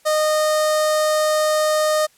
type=tone with notch filter; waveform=sawtooth; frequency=615 Hz; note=D#5; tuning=20 cents flat; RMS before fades=-18 dBFS; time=0.05-2.07 s; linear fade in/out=20 ms; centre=2600 Hz; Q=1.4; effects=white hiss -56 dBFS RMS until 2.17 s + low-pass 12000 Hz 12 dB/octave